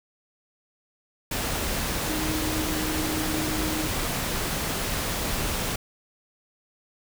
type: tone in noise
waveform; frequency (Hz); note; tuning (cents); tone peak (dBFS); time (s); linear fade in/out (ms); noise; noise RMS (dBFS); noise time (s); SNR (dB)
sine; 311.1; D#4; 0; -29; 2.09-3.87; 5; pink; -28; 1.31-5.76; -4
effects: none